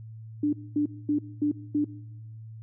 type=tone bursts; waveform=sine; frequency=295.1 Hz; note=D4; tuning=8 cents sharp; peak=-21 dBFS; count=5; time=0.43-1.845 s; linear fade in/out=5 ms; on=99 ms; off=230 ms; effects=noise-tail reverb RT60 1.0 s tail -20 dB re dry + added 111 Hz sine -40 dBFS peak until 2.62 s